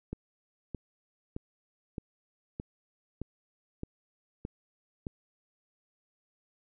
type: click train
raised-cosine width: 3 ms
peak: -23 dBFS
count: 9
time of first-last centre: 0.13-5.068 s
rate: 1.62 Hz
effects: none